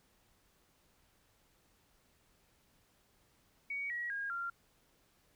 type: tone with pitch steps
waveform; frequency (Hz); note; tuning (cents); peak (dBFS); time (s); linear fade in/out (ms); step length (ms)
sine; 2249 / 1913.2 / 1627.5 / 1384.4; C#7 / A#6 / G#6 / F6; +24 / +44 / -36 / -16; -36; 3.7-4.5; 5; 200
effects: pink hiss -71 dBFS RMS until 5.35 s